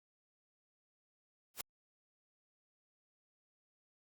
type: noise with exponential growth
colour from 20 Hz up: white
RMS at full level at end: -35 dBFS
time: 1.54-1.61 s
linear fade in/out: 2 ms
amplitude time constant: 15 ms
effects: Opus 48 kbps